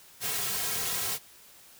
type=noise with comb filter; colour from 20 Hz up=white; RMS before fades=-31 dBFS; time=0.2-1.19 s; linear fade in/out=50 ms; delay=3.4 ms; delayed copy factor=-0.85; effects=white hiss -54 dBFS RMS until 1.79 s